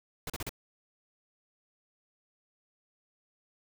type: noise bursts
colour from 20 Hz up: pink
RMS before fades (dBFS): -37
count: 4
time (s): 0.27-0.493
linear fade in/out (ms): 2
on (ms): 28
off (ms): 37
effects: none